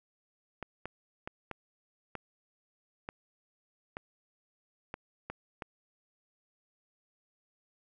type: clicks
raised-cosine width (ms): 0.5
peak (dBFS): -23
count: 10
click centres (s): 0.627 / 0.856 / 1.275 / 1.513 / 2.153 / 3.089 / 3.969 / 4.941 / 5.3 / 5.622
effects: none